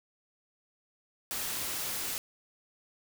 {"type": "noise", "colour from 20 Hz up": "white", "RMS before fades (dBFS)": -35, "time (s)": [1.31, 2.18], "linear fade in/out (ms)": 0, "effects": []}